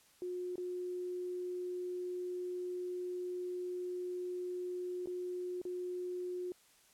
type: tone with dropouts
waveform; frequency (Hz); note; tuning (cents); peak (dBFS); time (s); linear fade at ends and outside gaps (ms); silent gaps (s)
sine; 360; F#4; -47; -37; 0.22-6.52; 1; 0.557-0.58 / 5.059-5.072 / 5.616-5.652
effects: white hiss -66 dBFS RMS until 6.93 s + low-pass 12000 Hz 12 dB/octave